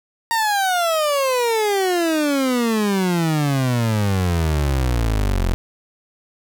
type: exponential sweep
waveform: 30% pulse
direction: down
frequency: 932.3 to 42.02 Hz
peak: -14 dBFS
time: 0.31-5.54 s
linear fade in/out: 0 ms
effects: none